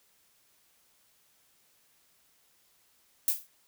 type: noise with exponential decay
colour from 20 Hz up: violet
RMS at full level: -22 dBFS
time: 3.28-3.47 s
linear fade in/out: 1 ms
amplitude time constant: 40 ms
effects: white hiss -67 dBFS RMS until 3.67 s